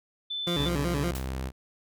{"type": "tone", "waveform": "sine", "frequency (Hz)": 3520, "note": "A7", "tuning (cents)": 0, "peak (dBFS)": -30, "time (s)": [0.3, 0.69], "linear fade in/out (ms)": 10}
{"type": "tone with vibrato", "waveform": "20% pulse", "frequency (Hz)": 157.5, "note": "D#3", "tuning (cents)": 21, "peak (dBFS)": -22, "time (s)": [0.47, 1.11], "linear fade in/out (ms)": 2, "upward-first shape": "square", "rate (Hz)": 5.3, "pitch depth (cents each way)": 170}
{"type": "tone with pitch glide", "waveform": "sawtooth", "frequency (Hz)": [63.3, 65.42], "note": ["B1", "C2"], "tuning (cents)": [43, 0], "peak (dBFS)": -27, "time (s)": [0.55, 1.52], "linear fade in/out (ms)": 50, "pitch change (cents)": 57, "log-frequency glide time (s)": [0.77, 1.11]}
{"type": "noise with exponential decay", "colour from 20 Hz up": "white", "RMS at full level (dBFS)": -36, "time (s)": [1.15, 1.33], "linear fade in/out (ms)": 2, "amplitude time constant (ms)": 37}
{"effects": []}